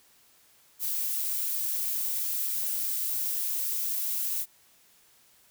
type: noise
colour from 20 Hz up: violet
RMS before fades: -30 dBFS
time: 0.79-4.46 s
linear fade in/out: 50 ms
effects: white hiss -61 dBFS RMS until 5.5 s